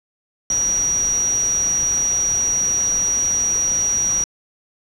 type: tone in noise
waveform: sine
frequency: 5770 Hz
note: F#8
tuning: 44 cents flat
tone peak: -16 dBFS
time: 0.5-4.24 s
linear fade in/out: 2 ms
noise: pink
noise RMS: -33 dBFS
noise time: 0.5-4.24 s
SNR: +14 dB
effects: low-pass 11000 Hz 12 dB/octave